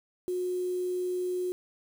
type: tone with quantisation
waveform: sine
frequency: 362.6 Hz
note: F#4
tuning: 35 cents flat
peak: -28 dBFS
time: 0.28-1.52 s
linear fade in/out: 0 ms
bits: 8
effects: none